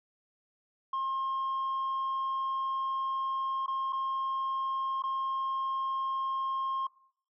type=tone with dropouts; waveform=sine; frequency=1068 Hz; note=C6; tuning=35 cents sharp; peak=-27 dBFS; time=0.93-6.87 s; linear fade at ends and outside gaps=5 ms; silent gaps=3.663-3.679 / 3.925-3.929 / 5.023-5.036 s; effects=noise-tail reverb RT60 0.6 s tail -22 dB re dry + tanh soft clip ceiling -28 dBFS